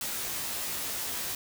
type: noise with comb filter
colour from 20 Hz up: white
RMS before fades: -34 dBFS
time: 0.01-1.35 s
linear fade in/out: 2 ms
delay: 17 ms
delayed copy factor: -0.95
effects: none